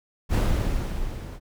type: noise with level ramp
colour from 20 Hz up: brown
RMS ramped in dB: -18 to -36 dBFS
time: 0.29-1.4 s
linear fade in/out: 50 ms
effects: none